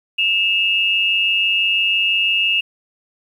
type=tone pair together; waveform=sine; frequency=2640 / 2834 Hz; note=E7 / F7; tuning=+2 / +25 cents; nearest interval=minor second; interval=123 cents; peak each=-17 / -17 dBFS; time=0.18-2.61 s; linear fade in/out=10 ms; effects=8-bit